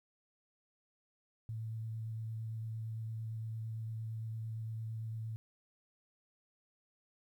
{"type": "tone with vibrato", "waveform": "sine", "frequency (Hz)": 111.6, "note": "A2", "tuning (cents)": 25, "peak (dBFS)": -38, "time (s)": [1.49, 5.36], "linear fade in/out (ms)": 0, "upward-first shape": "square", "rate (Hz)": 8.8, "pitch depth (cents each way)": 11, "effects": ["12-bit"]}